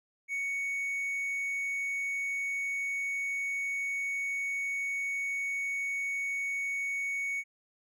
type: tone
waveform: triangle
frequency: 2227 Hz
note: C#7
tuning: 7 cents sharp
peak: -29 dBFS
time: 0.28-7.44 s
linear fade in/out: 50 ms
effects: none